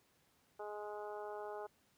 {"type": "harmonic tone", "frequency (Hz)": 208.8, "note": "G#3", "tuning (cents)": 10, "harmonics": [2, 3, 4, 5, 6, 7], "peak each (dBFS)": [-46, -49, -48, -56, -55, -58], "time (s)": [0.59, 1.67], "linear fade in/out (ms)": 10, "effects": ["pink hiss -73 dBFS RMS until 1.97 s", "high-pass 80 Hz 12 dB/octave"]}